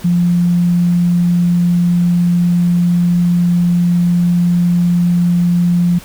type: tone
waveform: sine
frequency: 174.61 Hz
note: F3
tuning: in tune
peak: -9 dBFS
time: 0.04-5.99 s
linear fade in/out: 10 ms
effects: pink hiss -36 dBFS RMS until 6.04 s